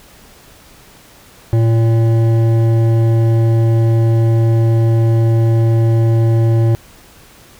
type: tone with hard clipping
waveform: sine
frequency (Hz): 114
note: A#2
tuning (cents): -38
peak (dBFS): -11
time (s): 1.53-6.75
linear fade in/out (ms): 0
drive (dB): 11
effects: pink hiss -43 dBFS RMS until 7.59 s